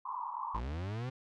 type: band-pass noise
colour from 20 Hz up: white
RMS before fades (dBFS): -39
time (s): 0.05-0.6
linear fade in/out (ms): 10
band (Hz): 880 to 1100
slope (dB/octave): 96
type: linear sweep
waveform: 40% pulse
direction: up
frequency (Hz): 49 to 131.7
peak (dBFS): -35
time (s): 0.54-1.1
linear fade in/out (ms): 10
effects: low-pass 4000 Hz 12 dB/octave